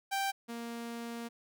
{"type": "tone pair in turn", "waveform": "sawtooth", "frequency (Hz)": [784, 233.8], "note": ["G5", "A#3"], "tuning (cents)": [0, 5], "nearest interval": "octave + major sixth", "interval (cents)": 2095, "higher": "first", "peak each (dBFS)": [-27, -35], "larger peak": "first", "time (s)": [[0.11, 0.32], [0.48, 1.29]], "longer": "second", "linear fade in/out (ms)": 20, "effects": []}